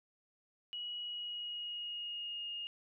sine tone with pitch glide, 2913 to 2846 Hz, F#7 to F7, -28 to +32 cents, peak -39 dBFS, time 0.73-2.67 s, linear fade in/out 0 ms, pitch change -40 cents, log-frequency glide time 0.99-2.5 s, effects none

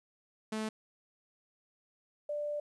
sawtooth / sine tone pair in turn, 217.6 / 589.9 Hz, A3 / D5, -19 / +8 cents, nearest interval octave + perfect fourth, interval 1727 cents, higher second, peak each -30 / -33 dBFS, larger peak first, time 0.52-0.69 / 2.29-2.6 s, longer second, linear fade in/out 5 ms, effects resampled to 24000 Hz + 12-bit

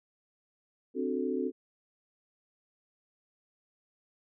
sine chord, D dominant seventh, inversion third, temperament equal with one note detuned, 261.6 / 295.9 / 370 / 440 Hz, C4 / D4 / F#4 / A4, 0 / +13 / 0 / 0 cents, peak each -33 / -37 / -34 / -35 dBFS, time 0.94-1.52 s, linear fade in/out 50 ms, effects none

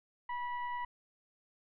sine tone with frequency modulation, 975 Hz, B5, 23 cents flat, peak -35 dBFS, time 0.29-0.85 s, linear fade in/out 5 ms, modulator 980 Hz, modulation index 0.74, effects none

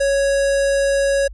square tone with notch filter, 554.4 Hz, C#5, in tune, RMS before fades -17 dBFS, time 0-1.28 s, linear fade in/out 10 ms, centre 3200 Hz, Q 1.6, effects added 50 Hz sine -33 dBFS peak until 1.33 s + resampled to 24000 Hz

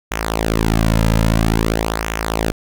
sawtooth tone with flanger, 55 Hz, A1, in tune, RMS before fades -17 dBFS, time 0.11-2.52 s, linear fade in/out 10 ms, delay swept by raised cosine 0.22 to 2.72 ms, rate 0.5 Hz, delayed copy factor -0.75, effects none

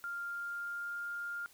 sine tone with pitch glide, 1396.9 to 1405 Hz, F6 to F6, 0 to +10 cents, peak -37 dBFS, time 0.04-1.46 s, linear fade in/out 0 ms, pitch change +10 cents, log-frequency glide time 0.18-1.04 s, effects white hiss -62 dBFS RMS until 1.53 s

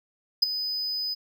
triangle tone with ADSR envelope, 5000 Hz, D#8, 8 cents sharp, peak -12 dBFS, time 0.42-1.15 s, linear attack 10 ms, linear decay 12 ms, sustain -14 dB, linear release 21 ms, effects none

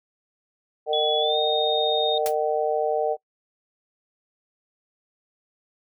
harmonic tone, 152.4 Hz, D#3, 36 cents flat, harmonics 3 / 4 / 5, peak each -24 / -25 / -26 dBFS, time 0.86-3.17 s, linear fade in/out 50 ms
sine tone with pitch glide, 3407 to 3694 Hz, G#7 to A#7, +44 to -16 cents, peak -24 dBFS, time 0.93-2.18 s, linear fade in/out 2 ms, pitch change +140 cents, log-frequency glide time 1.2-1.38 s
white noise with exponential decay, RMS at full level -27 dBFS, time 2.26-2.35 s, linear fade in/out 0 ms, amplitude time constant 19 ms
effects noise-tail reverb RT60 0.1 s tail -22 dB re dry

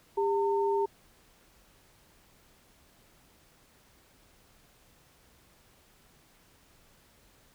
sine tone pair together, 399.7 / 906.9 Hz, G4 / A#5, +34 / -48 cents, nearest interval octave + major second, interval 1418 cents, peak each -26 / -30 dBFS, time 0.17-0.86 s, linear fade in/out 10 ms, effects pink hiss -62 dBFS RMS until 7.54 s

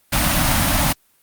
pink band-stop noise, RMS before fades -17 dBFS, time 0.12-0.93 s, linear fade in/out 10 ms, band 320 to 560 Hz, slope 96 dB/octave, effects white hiss -59 dBFS RMS until 1.22 s + Opus 32 kbps

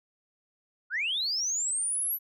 sine linear sweep, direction up, 1358 to 12000 Hz, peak -26 dBFS, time 0.9-2.19 s, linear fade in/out 50 ms, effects tanh soft clip ceiling -22 dBFS

